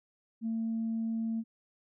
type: tone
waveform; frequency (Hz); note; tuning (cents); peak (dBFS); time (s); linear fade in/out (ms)
sine; 225.6; A3; +44; -29; 0.41-1.44; 50
effects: tanh soft clip ceiling -26 dBFS